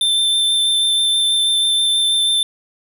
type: tone with vibrato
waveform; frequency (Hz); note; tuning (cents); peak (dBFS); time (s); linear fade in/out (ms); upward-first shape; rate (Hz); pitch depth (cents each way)
square; 3557; A7; +18; -14; 0.01-2.43; 2; sine; 6.2; 10
effects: none